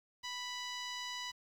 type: tone with low-pass filter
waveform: 10% pulse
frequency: 987.8 Hz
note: B5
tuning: in tune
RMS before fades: -42 dBFS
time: 0.23-1.32 s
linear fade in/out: 20 ms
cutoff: 6000 Hz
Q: 0.91
effects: 10-bit